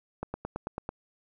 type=click train; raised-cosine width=1 ms; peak=-19 dBFS; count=7; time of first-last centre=0.23-0.891 s; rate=9.08 Hz; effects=none